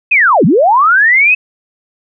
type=linear two-way sweep; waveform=sine; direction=down then up; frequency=2600 to 140.2 to 2600 Hz; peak=-5 dBFS; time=0.11-1.35 s; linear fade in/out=10 ms; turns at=0.45 s; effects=none